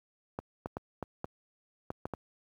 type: clicks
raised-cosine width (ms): 1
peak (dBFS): -21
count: 8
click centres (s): 0.389 / 0.659 / 0.769 / 1.027 / 1.244 / 1.904 / 2.055 / 2.137
effects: high-pass 60 Hz 12 dB/octave + 10-bit